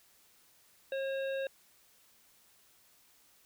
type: harmonic tone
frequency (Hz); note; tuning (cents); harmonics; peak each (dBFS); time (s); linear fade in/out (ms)
540; C#5; -45; 1 / 3 / 5 / 7; -33 / -43 / -47 / -50; 0.92-1.47; 2
effects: white hiss -65 dBFS RMS until 3.45 s